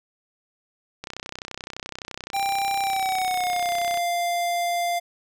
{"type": "click train", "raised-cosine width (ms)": 0.2, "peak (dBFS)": -16, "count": 94, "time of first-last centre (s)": [1.04, 3.974], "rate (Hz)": 31.7}
{"type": "tone with pitch glide", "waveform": "square", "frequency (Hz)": [790, 695.7], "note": ["G5", "F5"], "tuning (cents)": [13, -7], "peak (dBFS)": -23, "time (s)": [2.33, 5], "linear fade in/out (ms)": 20, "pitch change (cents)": -220, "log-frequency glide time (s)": [2.8, 3.74]}
{"effects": []}